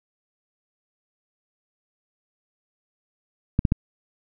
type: clicks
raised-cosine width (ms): 5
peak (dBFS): -6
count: 3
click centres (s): 3.591 / 3.652 / 3.721
effects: none